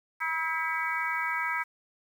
harmonic tone with a mistuned harmonic, 322.1 Hz, E4, 40 cents flat, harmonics 3 / 4 / 5 / 6 / 7, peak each -34 / -34 / -34 / -34 / -34 dBFS, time 0.2-1.64 s, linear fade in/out 20 ms, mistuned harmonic 6, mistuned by +44 cents, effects 9-bit

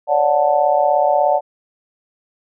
sine chord, D major seventh, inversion third, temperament just, 550.6 / 587.3 / 734.2 / 881 Hz, C#5 / D5 / F#5 / A5, -12 / 0 / -14 / +2 cents, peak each -22 / -16 / -16 / -19 dBFS, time 0.07-1.41 s, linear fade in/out 50 ms, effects none

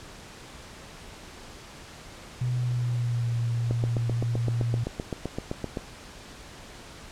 sine tone with pitch glide, 123.9 to 117.49 Hz, B2 to A#2, +6 to +14 cents, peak -24 dBFS, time 2.41-4.84 s, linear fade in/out 5 ms, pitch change -92 cents, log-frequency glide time 2.54-3.36 s
click train, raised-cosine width 2 ms, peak -16 dBFS, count 17, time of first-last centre 3.71-5.772 s, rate 7.76 Hz
effects pink hiss -45 dBFS RMS until 7.11 s + low-pass 8000 Hz 12 dB/octave

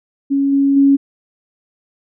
sine tone with level steps, 277.2 Hz, C#4, in tune, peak -12 / -10 / -7 dBFS, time 0.3-0.97 s, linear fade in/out 20 ms, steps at 0.52 / 0.76 s, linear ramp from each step 10 ms, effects none

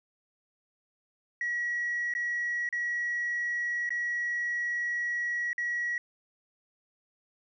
sine tone with dropouts, 1919 Hz, A#6, 50 cents sharp, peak -27 dBFS, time 1.41-5.98 s, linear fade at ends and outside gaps 2 ms, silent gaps 2.138-2.15 / 2.69-2.726 / 3.892-3.905 / 5.531-5.58 s, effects tanh soft clip ceiling -25 dBFS

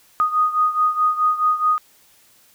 sine beating tone pair, 1240 / 1244.7 Hz, D#6 / D#6, -6 / 0 cents, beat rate 4.7 Hz, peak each -17 / -21 dBFS, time 0.2-1.78 s, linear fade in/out 0 ms, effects white hiss -54 dBFS RMS until 2.54 s

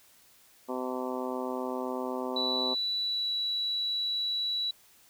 harmonic tone, 127.8 Hz, C3, 40 cents flat, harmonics 2 / 3 / 4 / 5 / 6 / 7 / 8 / 9, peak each -36 / -37 / -38 / -40 / -45 / -40 / -43 / -44 dBFS, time 0.68-2.75 s, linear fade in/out 20 ms
sine tone with pitch glide, 3951 to 3928 Hz, B7 to B7, 0 to -10 cents, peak -28 dBFS, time 2.36-4.71 s, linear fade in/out 5 ms, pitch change -10 cents, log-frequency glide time 2.99-3.32 s
effects white hiss -60 dBFS RMS until 5.09 s

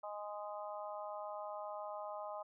harmonic tone, 207.3 Hz, G#3, 3 cents flat, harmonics 3 / 4 / 5 / 6, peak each -45 / -47 / -49 / -51 dBFS, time 0.03-2.43 s, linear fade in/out 10 ms, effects none

